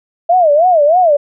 sine tone with vibrato, 653 Hz, E5, 17 cents flat, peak -6 dBFS, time 0.29-1.17 s, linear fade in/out 10 ms, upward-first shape sine, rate 3.2 Hz, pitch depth 220 cents each way, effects none

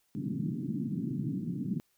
pink band-pass noise, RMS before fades -34 dBFS, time 0.15-1.8 s, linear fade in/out 0 ms, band 130 to 300 Hz, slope 48 dB/octave, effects white hiss -73 dBFS RMS until 1.97 s

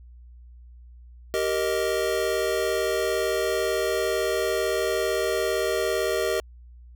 square chord, Eb major, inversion first, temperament just, 388.9 / 466.7 / 622.3 Hz, G4 / Bb4 / Eb5, -14 / +2 / 0 cents, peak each -28 dBFS, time 1.34-6.4 s, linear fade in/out 0 ms, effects added 60 Hz sine -44 dBFS peak until 6.95 s

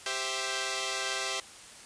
5% pulse chord, C major, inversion second, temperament equal, 392 / 523.3 / 659.3 Hz, G4 / C5 / E5, 0 / 0 / 0 cents, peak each -24 dBFS, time 0.06-1.4 s, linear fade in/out 2 ms, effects white hiss -49 dBFS RMS until 1.85 s + resampled to 22050 Hz

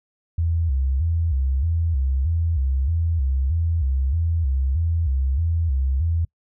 sine tone with vibrato, 74.4 Hz, D2, 23 cents sharp, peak -18 dBFS, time 0.38-6.25 s, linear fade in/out 5 ms, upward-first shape square, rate 1.6 Hz, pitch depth 190 cents each way, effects noise-tail reverb RT60 0.1 s tail -26 dB re dry

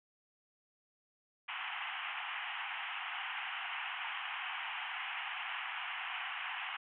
white band-pass noise, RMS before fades -41 dBFS, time 1.48-6.77 s, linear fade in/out 10 ms, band 730 to 3100 Hz, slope 96 dB/octave, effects none

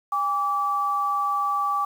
sine tone pair together, 810 / 1156.8 Hz, G#5 / D6, -43 / -27 cents, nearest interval tritone, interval 616 cents, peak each -28 / -22 dBFS, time 0.12-1.85 s, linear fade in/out 5 ms, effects 8-bit

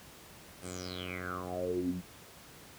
10% pulse tone with low-pass filter sweep, 90.7 Hz, F#2, 34 cents flat, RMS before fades -37 dBFS, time 0.61-2.02 s, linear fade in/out 50 ms, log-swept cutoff 10000 to 180 Hz, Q 9.8, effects pink hiss -53 dBFS RMS until 2.78 s + high-pass 60 Hz 12 dB/octave

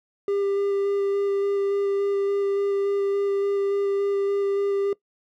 triangle tone with vibrato, 398.9 Hz, G4, 30 cents sharp, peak -19 dBFS, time 0.28-4.93 s, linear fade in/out 2 ms, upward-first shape square, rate 3.5 Hz, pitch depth 8 cents each way, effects noise-tail reverb RT60 0.1 s tail -20 dB re dry

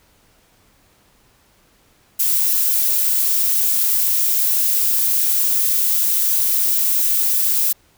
violet noise, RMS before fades -17 dBFS, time 2.19-7.73 s, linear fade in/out 10 ms, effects pink hiss -56 dBFS RMS until 7.97 s

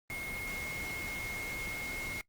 sine tone in noise, 2155 Hz, C#7, 49 cents flat, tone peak -38 dBFS, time 0.1-2.21 s, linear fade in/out 0 ms, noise pink, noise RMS -43 dBFS, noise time 0.1-2.21 s, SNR +2 dB, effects noise-tail reverb RT60 0.1 s tail -22 dB re dry + Opus 32 kbps

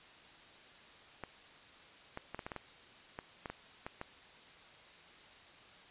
clicks, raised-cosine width 0.5 ms, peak -26 dBFS, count 12, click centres 1.237 / 2.174 / 2.346 / 2.392 / 2.465 / 2.518 / 2.563 / 3.189 / 3.458 / 3.5 / 3.865 / 4.014 s, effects white hiss -57 dBFS RMS until 5.9 s + resampled to 8000 Hz

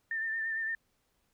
sine tone with vibrato, 1795 Hz, A6, 34 cents sharp, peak -31 dBFS, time 0.11-0.75 s, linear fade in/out 2 ms, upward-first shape triangle, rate 8.8 Hz, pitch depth 39 cents each way, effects pink hiss -75 dBFS RMS until 1.33 s

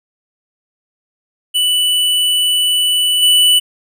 square tone with level steps, 2972 Hz, F#7, 7 cents sharp, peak -12 / -8 dBFS, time 1.54-3.6 s, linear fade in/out 20 ms, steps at 3.22 s, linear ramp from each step 10 ms, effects none

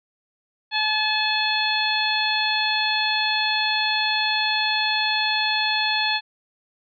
harmonic tone, 860 Hz, A5, 40 cents flat, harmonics 1 / 2 / 3 / 4 / 5, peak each -26 / -26 / -26 / -26 / -26 dBFS, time 0.71-6.21 s, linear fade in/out 50 ms, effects none

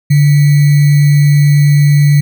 sine tone with sample-and-hold, 145.4 Hz, D3, 17 cents flat, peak -4 dBFS, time 0.1-2.21 s, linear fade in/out 10 ms, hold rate 2100 Hz, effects none

